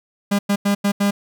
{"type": "tone bursts at uneven times", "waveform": "45% pulse", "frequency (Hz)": 201.7, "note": "G3", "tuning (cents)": 50, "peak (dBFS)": -15, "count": 5, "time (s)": [[0.31, 0.39], [0.49, 0.56], [0.65, 0.75], [0.84, 0.92], [1, 1.11]], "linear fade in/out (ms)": 10, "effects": []}